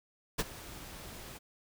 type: noise with ADSR envelope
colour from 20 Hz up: pink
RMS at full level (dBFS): -29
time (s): 0.38-1.39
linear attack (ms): 17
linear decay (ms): 31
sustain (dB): -18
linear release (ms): 23
effects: none